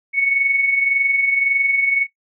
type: tone with amplitude modulation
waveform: sine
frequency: 2217 Hz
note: C#7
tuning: in tune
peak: -12 dBFS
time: 0.13-2.07 s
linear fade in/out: 50 ms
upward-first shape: sine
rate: 21.8 Hz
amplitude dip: 50%
effects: noise-tail reverb RT60 0.1 s tail -17 dB re dry